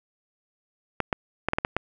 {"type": "clicks", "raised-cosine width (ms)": 0.5, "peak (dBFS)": -8, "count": 7, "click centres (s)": [1.003, 1.128, 1.486, 1.534, 1.585, 1.649, 1.766], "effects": []}